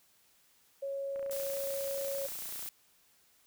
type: tone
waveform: sine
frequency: 552 Hz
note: C#5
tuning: 7 cents flat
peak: -34 dBFS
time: 0.82-2.27 s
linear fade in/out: 10 ms
type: click train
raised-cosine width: 0.5 ms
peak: -36 dBFS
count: 45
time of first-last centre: 1.16-2.662 s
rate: 29.3 Hz
type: noise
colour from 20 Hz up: blue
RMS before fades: -41 dBFS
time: 1.31-2.69 s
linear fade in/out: 0 ms
effects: white hiss -67 dBFS RMS until 3.46 s